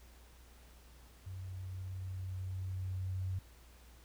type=tone with level ramp; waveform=sine; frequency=93.5 Hz; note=F#2; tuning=19 cents sharp; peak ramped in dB=-42 to -34 dBFS; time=1.26-3.39 s; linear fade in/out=5 ms; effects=added 60 Hz sine -57 dBFS peak until 4.04 s + pink hiss -63 dBFS RMS until 4.04 s